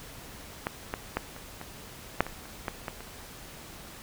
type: clicks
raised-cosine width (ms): 0.5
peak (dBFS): -13 / -15 / -12 / -29 / -24 / -6 / -21 / -30 / -15 / -17 / -27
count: 11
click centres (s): 0.669 / 0.939 / 1.17 / 1.364 / 1.614 / 2.206 / 2.266 / 2.456 / 2.682 / 2.882 / 3.006
effects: pink hiss -46 dBFS RMS until 4.02 s